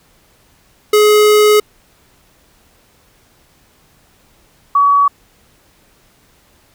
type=tone pair in turn; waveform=square / sine; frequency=421.8 / 1133.2 Hz; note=G#4 / C#6; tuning=+27 / +38 cents; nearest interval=octave + perfect fourth; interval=1711 cents; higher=second; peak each=-7 dBFS; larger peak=neither; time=0.93-1.6 / 4.75-5.08 s; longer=first; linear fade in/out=5 ms; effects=pink hiss -52 dBFS RMS until 6.74 s